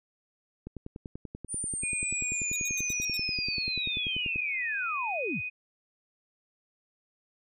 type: click train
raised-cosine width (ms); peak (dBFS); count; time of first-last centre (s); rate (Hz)
3; -26; 39; 0.67-4.359; 10.3
type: linear sweep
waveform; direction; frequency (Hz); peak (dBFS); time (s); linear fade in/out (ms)
sine; down; 9397 to 60; -31; 1.48-5.42; 50
type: tone with pitch glide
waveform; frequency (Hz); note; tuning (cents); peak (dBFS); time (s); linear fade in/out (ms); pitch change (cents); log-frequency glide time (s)
sine; 2450 to 2493; D#7 to D#7; -27 to +3; -32; 1.82-5.5; 20; +30; 2.55-3.39
type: tone bursts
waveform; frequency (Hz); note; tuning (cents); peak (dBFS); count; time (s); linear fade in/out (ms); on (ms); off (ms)
15% pulse; 3800; A#7; +33; -31; 6; 2.53-3.17; 0; 30; 92
effects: none